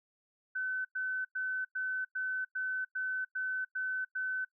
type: tone bursts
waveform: sine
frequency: 1518 Hz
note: F#6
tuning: 44 cents sharp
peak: -32 dBFS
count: 10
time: 0.55-4.45 s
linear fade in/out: 10 ms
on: 300 ms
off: 100 ms
effects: noise-tail reverb RT60 0.1 s tail -20 dB re dry